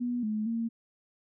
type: tone with pitch steps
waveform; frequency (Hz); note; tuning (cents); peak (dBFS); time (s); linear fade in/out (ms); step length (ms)
sine; 243.4 / 214.4 / 229.4; B3 / A3 / A#3; -25 / -45 / -28; -28; 0-0.69; 20; 230
effects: none